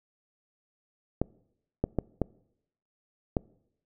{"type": "clicks", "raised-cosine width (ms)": 2, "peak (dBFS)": -12, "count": 5, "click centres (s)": [1.216, 1.84, 1.987, 2.217, 3.368], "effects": ["noise-tail reverb RT60 0.8 s tail -24 dB re dry"]}